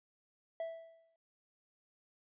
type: tone with exponential decay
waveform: triangle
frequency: 658 Hz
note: E5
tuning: 3 cents flat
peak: -33 dBFS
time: 0.6-1.16 s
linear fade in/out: 2 ms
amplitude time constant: 120 ms
effects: resampled to 8000 Hz